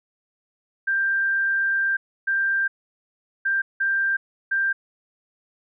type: tone bursts at uneven times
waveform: sine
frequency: 1582 Hz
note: G6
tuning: 15 cents sharp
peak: -19 dBFS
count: 5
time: 0.87-1.97 / 2.27-2.68 / 3.45-3.62 / 3.8-4.17 / 4.51-4.73 s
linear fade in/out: 10 ms
effects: none